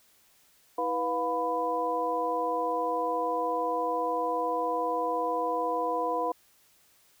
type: tone cluster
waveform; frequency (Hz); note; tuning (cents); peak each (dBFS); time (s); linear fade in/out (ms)
sine; 323.2 / 492.4 / 710 / 996; E4 / B4 / F5 / B5; -34 / -5 / +28 / +14; -37 / -31 / -32 / -30; 0.78-6.32; 5
effects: white hiss -63 dBFS RMS until 7.2 s